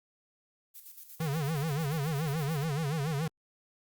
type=noise with tremolo; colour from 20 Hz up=violet; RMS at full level=-47 dBFS; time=0.74-2.65 s; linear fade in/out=20 ms; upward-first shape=square; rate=8.5 Hz; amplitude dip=55%
type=tone with vibrato; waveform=square; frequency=150.3 Hz; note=D3; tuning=40 cents sharp; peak=-30 dBFS; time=1.2-3.28 s; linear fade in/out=5 ms; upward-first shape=sine; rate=7 Hz; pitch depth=170 cents each way
effects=Opus 48 kbps